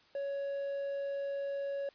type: tone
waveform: triangle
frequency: 558 Hz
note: C#5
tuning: 11 cents sharp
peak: -32 dBFS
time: 0.15-1.89 s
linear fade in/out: 2 ms
effects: white hiss -64 dBFS RMS until 1.94 s + resampled to 11025 Hz